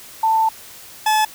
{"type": "tone pair in turn", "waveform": ["sine", "40% pulse"], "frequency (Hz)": [888, 861.7], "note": ["A5", "A5"], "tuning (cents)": [16, -36], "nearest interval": "minor second", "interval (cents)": 52, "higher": "first", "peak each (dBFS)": -13, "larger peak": "neither", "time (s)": [[0.23, 0.49], [1.06, 1.25]], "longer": "first", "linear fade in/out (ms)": 5, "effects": ["white hiss -40 dBFS RMS until 1.34 s"]}